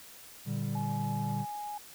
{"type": "chord", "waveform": "triangle", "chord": "G minor", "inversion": "first", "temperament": "equal", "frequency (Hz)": [116.54, 146.83, 196], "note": ["Bb2", "D3", "G3"], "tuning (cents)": [0, 0, 0], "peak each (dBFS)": -33, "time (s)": [0.45, 1.46], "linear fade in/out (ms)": 50}
{"type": "tone with pitch glide", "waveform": "sine", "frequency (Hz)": [846, 831.5], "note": ["G#5", "G#5"], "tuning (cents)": [32, 2], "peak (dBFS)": -36, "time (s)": [0.75, 1.78], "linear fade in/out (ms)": 5, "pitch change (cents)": -30, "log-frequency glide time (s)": [1.33, 1.44]}
{"effects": ["tanh soft clip ceiling -20 dBFS", "white hiss -51 dBFS RMS until 1.94 s"]}